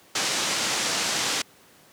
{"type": "low-pass noise", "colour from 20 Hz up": "white", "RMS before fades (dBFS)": -26, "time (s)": [0.15, 1.42], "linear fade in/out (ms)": 5, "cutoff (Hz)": 7300, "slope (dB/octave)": 24, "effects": ["pink hiss -54 dBFS RMS until 1.92 s", "high-pass 150 Hz 12 dB/octave"]}